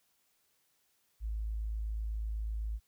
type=tone; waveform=sine; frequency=54 Hz; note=A1; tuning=32 cents flat; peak=-33 dBFS; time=1.2-2.8 s; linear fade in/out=50 ms; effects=white hiss -74 dBFS RMS until 2.87 s